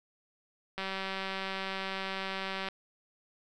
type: click train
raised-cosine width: 0.3 ms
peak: -20 dBFS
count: 367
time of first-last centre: 0.78-2.686 s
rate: 192 Hz
effects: none